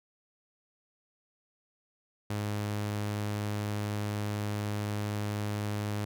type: tone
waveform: sawtooth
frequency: 104.1 Hz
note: G#2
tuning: 5 cents sharp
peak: -27 dBFS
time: 2.3-6.05 s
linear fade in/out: 5 ms
effects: none